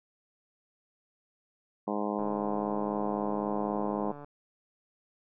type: harmonic tone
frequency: 103.83 Hz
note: G#2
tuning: in tune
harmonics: 2 / 3 / 4 / 5 / 6 / 7 / 8 / 9 / 10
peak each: -34 / -36 / -37 / -38 / -39 / -39 / -40 / -41 / -41 dBFS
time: 1.87-4.12 s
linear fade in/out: 10 ms
type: click train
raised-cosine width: 1 ms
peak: -32 dBFS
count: 299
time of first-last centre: 2.19-4.245 s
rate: 145 Hz
effects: none